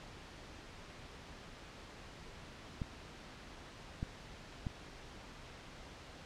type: clicks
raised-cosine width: 5 ms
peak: -25 dBFS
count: 3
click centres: 2.818 / 4.029 / 4.668 s
effects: pink hiss -52 dBFS RMS until 6.25 s + low-pass 5000 Hz 12 dB/octave